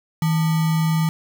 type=tone with sample-and-hold; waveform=sine; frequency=160.3 Hz; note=E3; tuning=48 cents flat; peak=-16 dBFS; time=0.22-1.09 s; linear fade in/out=2 ms; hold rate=1050 Hz; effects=none